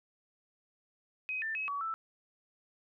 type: tone with pitch steps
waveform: sine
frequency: 2522 / 1782 / 2562 / 1134 / 1323 Hz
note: D#7 / A6 / E7 / C#6 / E6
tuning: +23 / +22 / -50 / +39 / +6 cents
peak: -33 dBFS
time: 1.29-1.94 s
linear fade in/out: 0 ms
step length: 130 ms
effects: none